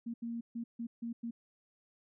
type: tone bursts at uneven times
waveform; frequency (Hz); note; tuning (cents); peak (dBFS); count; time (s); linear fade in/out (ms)
sine; 233.1; A#3; 0; -36; 6; 0.06-0.14 / 0.22-0.41 / 0.55-0.64 / 0.79-0.87 / 1.02-1.13 / 1.23-1.31; 10
effects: none